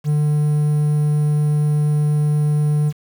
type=tone with quantisation; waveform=triangle; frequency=149.3 Hz; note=D3; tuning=29 cents sharp; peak=-12 dBFS; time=0.04-2.93 s; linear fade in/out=50 ms; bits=7; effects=none